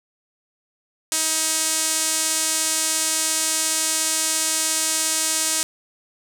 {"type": "tone with band-pass filter", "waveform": "sawtooth", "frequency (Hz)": 317.1, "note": "D#4", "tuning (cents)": 33, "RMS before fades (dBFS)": -22, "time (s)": [1.12, 5.63], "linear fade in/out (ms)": 0, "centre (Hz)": 8200, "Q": 1.8, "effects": []}